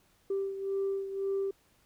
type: beating tone pair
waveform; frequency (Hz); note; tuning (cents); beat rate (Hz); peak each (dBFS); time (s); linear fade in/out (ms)
sine; 391.1 / 393; G4 / G4; -4 / +4; 1.9; -30 / -36; 0.3-1.51; 5
effects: tanh soft clip ceiling -25 dBFS + pink hiss -67 dBFS RMS until 1.85 s